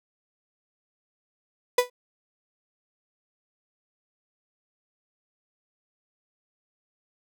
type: tone with exponential decay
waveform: 35% pulse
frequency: 493.9 Hz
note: B4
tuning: in tune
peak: -12 dBFS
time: 1.78-1.9 s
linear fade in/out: 5 ms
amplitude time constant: 24 ms
effects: none